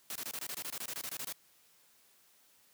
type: noise bursts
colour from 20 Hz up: white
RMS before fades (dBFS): -40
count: 16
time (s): 0.1-1.326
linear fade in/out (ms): 2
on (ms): 56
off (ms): 22
effects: white hiss -66 dBFS RMS until 2.73 s + high-pass 100 Hz 12 dB/octave